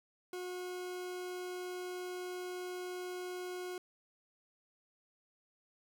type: tone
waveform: 40% pulse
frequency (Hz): 362.3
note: F#4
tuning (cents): -36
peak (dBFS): -39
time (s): 0.33-3.78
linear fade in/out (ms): 2
effects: none